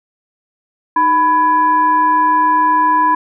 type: tone with frequency modulation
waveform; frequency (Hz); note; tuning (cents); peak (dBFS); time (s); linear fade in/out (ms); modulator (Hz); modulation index
sine; 994; B5; +11; -9; 0.96-3.15; 5; 685; 0.45
effects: none